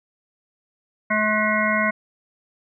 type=harmonic tone with a mistuned harmonic; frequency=214.2 Hz; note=A3; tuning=46 cents flat; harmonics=1 / 3 / 5 / 7 / 9 / 10; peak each=-25 / -25 / -25 / -25 / -25 / -25 dBFS; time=1.1-1.91 s; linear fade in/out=10 ms; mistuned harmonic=7; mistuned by=-16 cents; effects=none